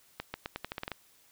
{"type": "accelerating click train", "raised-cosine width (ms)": 0.3, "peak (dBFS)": -19, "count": 10, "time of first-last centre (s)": [0.2, 0.917], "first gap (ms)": 140, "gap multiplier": 0.85, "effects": ["white hiss -63 dBFS RMS until 1.31 s"]}